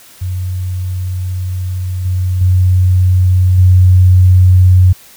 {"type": "tone with level steps", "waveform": "sine", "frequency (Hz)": 91.7, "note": "F#2", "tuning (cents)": -15, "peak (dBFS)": [-15, -11, -6, -3], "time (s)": [0.21, 4.93], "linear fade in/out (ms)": 10, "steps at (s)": [2.05, 2.41, 3.58], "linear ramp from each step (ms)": 5, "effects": ["white hiss -40 dBFS RMS until 5.16 s"]}